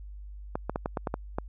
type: clicks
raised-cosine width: 1 ms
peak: -15 dBFS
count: 8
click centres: 0.555 / 0.696 / 0.759 / 0.859 / 0.972 / 1.072 / 1.141 / 1.385 s
effects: added 50 Hz sine -40 dBFS peak until 1.48 s